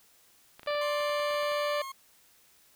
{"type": "clicks", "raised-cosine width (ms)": 0.3, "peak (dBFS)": -31, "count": 12, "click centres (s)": [0.595, 0.632, 0.663, 0.706, 0.751, 1.005, 1.096, 1.198, 1.308, 1.343, 1.431, 1.518]}
{"type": "harmonic tone", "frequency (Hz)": 587.3, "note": "D5", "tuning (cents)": 0, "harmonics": [1, 2, 3, 4, 5, 6, 7, 8], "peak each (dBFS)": [-29, -35, -39, -41, -43, -45, -46, -47], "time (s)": [0.67, 1.82], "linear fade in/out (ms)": 5}
{"type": "tone with pitch glide", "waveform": "40% pulse", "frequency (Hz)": [1060, 1077.9], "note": ["C6", "C#6"], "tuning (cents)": [22, -49], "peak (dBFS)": -37, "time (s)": [0.81, 1.92], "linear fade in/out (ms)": 5, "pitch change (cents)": 29, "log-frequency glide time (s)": [1.05, 1.71]}
{"effects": ["white hiss -62 dBFS RMS until 2.75 s"]}